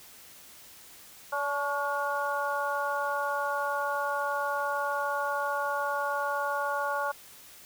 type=harmonic tone with a mistuned harmonic; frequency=286.3 Hz; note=D4; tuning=44 cents flat; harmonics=2 / 3 / 4 / 5; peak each=-33 / -33 / -33 / -33 dBFS; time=1.32-7.12 s; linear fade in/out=10 ms; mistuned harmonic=4; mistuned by=-41 cents; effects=white hiss -51 dBFS RMS until 7.65 s